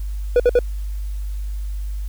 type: tone bursts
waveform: triangle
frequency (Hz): 488.2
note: B4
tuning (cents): -20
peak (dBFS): -8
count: 3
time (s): 0.36-0.59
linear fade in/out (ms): 2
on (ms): 38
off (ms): 58
effects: added 50 Hz sine -23 dBFS peak until 2.08 s + white hiss -50 dBFS RMS until 2.08 s